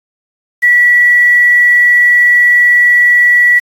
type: tone with quantisation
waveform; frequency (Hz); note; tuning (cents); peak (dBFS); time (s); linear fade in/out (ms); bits
sine; 1946; B6; -26; -4; 0.62-3.6; 20; 5
effects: AAC 64 kbps